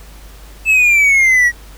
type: exponential sweep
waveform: triangle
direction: down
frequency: 2637 to 1898 Hz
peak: -6 dBFS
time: 0.65-1.52 s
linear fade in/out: 50 ms
effects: added 50 Hz sine -35 dBFS peak until 1.77 s + pink hiss -42 dBFS RMS until 1.77 s